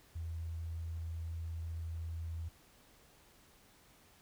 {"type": "tone", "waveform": "sine", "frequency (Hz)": 82.41, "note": "E2", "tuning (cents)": 0, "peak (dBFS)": -38, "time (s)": [0.15, 2.49], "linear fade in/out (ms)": 10, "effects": ["pink hiss -64 dBFS RMS until 4.21 s"]}